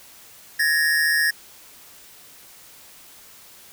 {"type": "tone pair together", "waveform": "square", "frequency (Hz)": [1693, 1847.3], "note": ["G#6", "A#6"], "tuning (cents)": [33, -16], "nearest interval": "major second", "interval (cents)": 151, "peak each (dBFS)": -21, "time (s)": [0.59, 1.31], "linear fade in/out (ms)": 10, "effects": ["white hiss -47 dBFS RMS until 3.72 s"]}